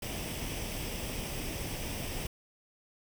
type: noise with comb filter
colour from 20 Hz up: pink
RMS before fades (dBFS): -37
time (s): 0.02-2.27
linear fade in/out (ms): 5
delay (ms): 0.36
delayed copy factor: +0.55
effects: none